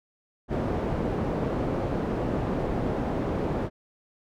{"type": "low-pass noise", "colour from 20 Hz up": "white", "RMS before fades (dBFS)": -28, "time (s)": [0.48, 3.7], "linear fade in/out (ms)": 50, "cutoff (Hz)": 450, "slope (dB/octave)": 12, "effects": []}